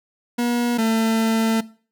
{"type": "tone pair in turn", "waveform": "40% pulse", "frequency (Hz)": [240, 223.8], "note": ["B3", "A3"], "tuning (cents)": [-49, 30], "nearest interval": "minor second", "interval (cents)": 121, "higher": "first", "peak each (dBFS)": [-18, -16], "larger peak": "second", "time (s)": [[0.38, 0.78], [0.78, 1.61]], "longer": "second", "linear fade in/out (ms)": 10, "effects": ["noise-tail reverb RT60 0.4 s tail -19 dB re dry"]}